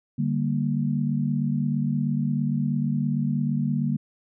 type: chord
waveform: sine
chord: G minor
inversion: second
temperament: equal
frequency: 146.83 / 196 / 233.1 Hz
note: D3 / G3 / Bb3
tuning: 0 / 0 / 0 cents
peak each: -25 / -28 / -26 dBFS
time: 0.18-3.97 s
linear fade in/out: 10 ms
effects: none